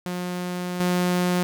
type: tone with level steps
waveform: sawtooth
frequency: 179 Hz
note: F3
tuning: 43 cents sharp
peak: -23 / -16 dBFS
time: 0.06-1.43 s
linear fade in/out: 0 ms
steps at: 0.8 s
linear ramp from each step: 2 ms
effects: none